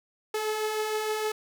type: beating tone pair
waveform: sawtooth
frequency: 424.8 / 431.3 Hz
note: G#4 / A4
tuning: +39 / -35 cents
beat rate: 6.5 Hz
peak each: -33 / -24 dBFS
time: 0.34-1.32 s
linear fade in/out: 5 ms
effects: none